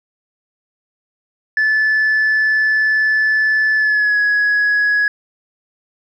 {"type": "tone with pitch glide", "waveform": "sine", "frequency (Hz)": [1739, 1674.9], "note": ["A6", "G#6"], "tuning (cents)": [-21, 14], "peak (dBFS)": -10, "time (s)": [1.57, 5.08], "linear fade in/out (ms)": 2, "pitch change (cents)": -65, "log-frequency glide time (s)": [3.76, 4.18], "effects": ["tanh soft clip ceiling -10 dBFS"]}